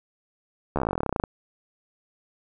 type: slowing click train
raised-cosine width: 1 ms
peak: -11 dBFS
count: 21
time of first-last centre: 0.76-1.238 s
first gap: 13 ms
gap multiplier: 1.06
effects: none